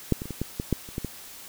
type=clicks; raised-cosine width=3 ms; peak=-7 / -20 / -25 / -20 / -14 / -15 / -9 / -29 / -16 / -17 dBFS; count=10; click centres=0.123 / 0.219 / 0.256 / 0.307 / 0.416 / 0.599 / 0.727 / 0.889 / 0.981 / 1.047 s; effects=white hiss -44 dBFS RMS until 1.48 s